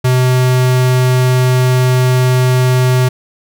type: tone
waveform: square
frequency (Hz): 127.3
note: C3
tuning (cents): -47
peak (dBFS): -9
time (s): 0.04-3.09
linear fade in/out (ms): 10
effects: none